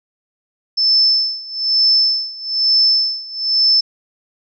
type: tone with tremolo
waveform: sine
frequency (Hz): 5274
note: E8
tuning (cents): 0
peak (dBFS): -9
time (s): 0.77-3.81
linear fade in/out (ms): 10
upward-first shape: sine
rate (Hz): 1.1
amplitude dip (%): 90
effects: none